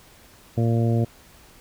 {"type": "harmonic tone", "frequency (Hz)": 115.7, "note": "A#2", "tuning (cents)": -13, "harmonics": [1, 2, 3, 4, 5, 6], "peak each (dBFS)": [-19, -25, -29, -31, -33, -35], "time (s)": [0.57, 1.05], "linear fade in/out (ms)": 10, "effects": ["pink hiss -51 dBFS RMS until 1.6 s"]}